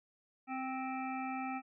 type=harmonic tone with a mistuned harmonic; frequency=261.6 Hz; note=C4; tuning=in tune; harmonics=1 / 3 / 5 / 7 / 9 / 10; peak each=-40 / -40 / -45 / -53 / -47 / -53 dBFS; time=0.47-1.62 s; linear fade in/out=50 ms; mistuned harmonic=7; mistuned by=+35 cents; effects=none